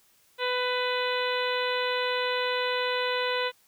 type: harmonic tone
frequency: 498.4 Hz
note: B4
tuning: 16 cents sharp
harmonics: 1 / 2 / 3 / 4 / 5 / 6 / 7 / 8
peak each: -29 / -32 / -34 / -35 / -36 / -37 / -37 / -38 dBFS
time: 0.38-3.52 s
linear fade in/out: 50 ms
effects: white hiss -63 dBFS RMS until 3.67 s